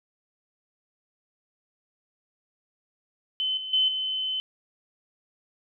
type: tone with level steps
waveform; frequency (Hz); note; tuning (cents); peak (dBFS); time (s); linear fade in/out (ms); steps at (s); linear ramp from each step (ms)
sine; 3049; G7; -49; -24 / -32 / -19 / -26; 3.4-4.4; 0; 3.57 / 3.73 / 3.88; 5
effects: none